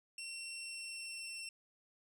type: tone with pitch glide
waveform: 20% pulse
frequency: 2721 to 2704 Hz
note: F7 to E7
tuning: -46 to +43 cents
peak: -38 dBFS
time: 0.18-1.49 s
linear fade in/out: 2 ms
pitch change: -11 cents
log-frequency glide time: 0.52-1.32 s
effects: none